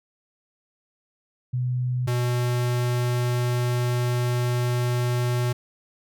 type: tone pair in turn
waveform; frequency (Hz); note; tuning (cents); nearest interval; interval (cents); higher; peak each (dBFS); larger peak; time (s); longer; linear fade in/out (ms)
sine / square; 125.2 / 122.48; B2 / B2; +24 / -14; unison; 38; first; -22; neither; 1.53-2.07 / 2.07-5.53; second; 10
effects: none